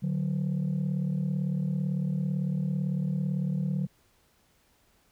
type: tone pair together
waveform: sine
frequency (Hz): 147.08 / 185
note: D3 / F#3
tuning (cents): +3 / 0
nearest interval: major third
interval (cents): 397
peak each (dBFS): -27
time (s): 0.02-3.87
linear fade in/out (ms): 20
effects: tanh soft clip ceiling -23 dBFS + pink hiss -66 dBFS RMS until 5.11 s